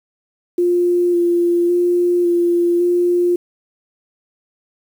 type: tone with vibrato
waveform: sine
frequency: 349.2 Hz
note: F4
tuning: in tune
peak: -12 dBFS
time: 0.58-3.36 s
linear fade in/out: 5 ms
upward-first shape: square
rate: 0.9 Hz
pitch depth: 14 cents each way
effects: 7-bit